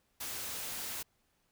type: noise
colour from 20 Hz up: white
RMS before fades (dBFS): -40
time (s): 0.2-1.03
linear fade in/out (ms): 10
effects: pink hiss -75 dBFS RMS until 1.51 s

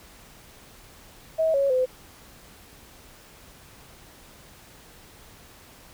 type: tone with pitch steps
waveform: sine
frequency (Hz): 642 / 554 / 511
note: E5 / C#5 / C5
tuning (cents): -46 / -1 / -41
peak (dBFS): -19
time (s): 1.38-1.86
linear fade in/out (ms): 20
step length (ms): 160
effects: pink hiss -50 dBFS RMS until 5.93 s

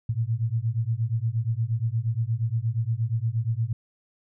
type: beating tone pair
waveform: sine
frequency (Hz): 110 / 118.5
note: A2 / A#2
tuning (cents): 0 / +29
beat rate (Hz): 8.5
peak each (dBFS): -26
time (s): 0.09-3.73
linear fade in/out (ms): 5
effects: none

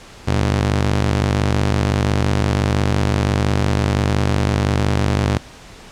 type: ring-modulated tone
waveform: sawtooth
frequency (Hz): 101.5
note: G#2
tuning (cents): -39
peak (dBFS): -8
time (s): 0.27-5.38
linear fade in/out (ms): 10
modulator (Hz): 22.9
effects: pink hiss -40 dBFS RMS until 5.91 s + low-pass 7000 Hz 12 dB/octave

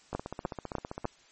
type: two click trains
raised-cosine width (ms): 1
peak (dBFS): -22 / -16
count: 15 / 4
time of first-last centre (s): 0.13-1.045 / 0.15-1.054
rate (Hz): 15.3 / 3.32
effects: white hiss -60 dBFS RMS until 1.31 s + MP3 32 kbps

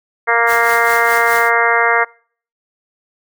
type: harmonic tone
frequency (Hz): 233.1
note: A#3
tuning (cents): 0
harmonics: 2 / 3 / 4 / 5 / 6 / 7 / 8 / 9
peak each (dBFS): -19 / -19 / -19 / -19 / -19 / -19 / -19 / -19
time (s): 0.27-2.05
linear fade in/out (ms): 20
type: noise with tremolo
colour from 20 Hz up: white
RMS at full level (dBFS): -26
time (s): 0.46-1.51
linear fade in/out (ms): 50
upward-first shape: sine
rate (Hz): 4.8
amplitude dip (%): 60
effects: noise-tail reverb RT60 0.5 s tail -25 dB re dry

